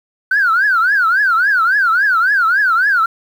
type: tone with vibrato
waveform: sine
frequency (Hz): 1488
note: F#6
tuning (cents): +9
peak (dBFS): -9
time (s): 0.31-3.06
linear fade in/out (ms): 5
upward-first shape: triangle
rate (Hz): 3.6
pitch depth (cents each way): 260
effects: tanh soft clip ceiling -6 dBFS + 7-bit